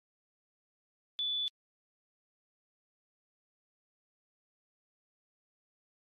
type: tone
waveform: sine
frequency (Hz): 3470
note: A7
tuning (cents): -25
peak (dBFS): -31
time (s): 1.19-1.48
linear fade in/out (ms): 0
effects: AAC 32 kbps